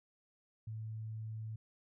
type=tone; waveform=sine; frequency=110 Hz; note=A2; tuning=in tune; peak=-40 dBFS; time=0.67-1.56 s; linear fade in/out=5 ms; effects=none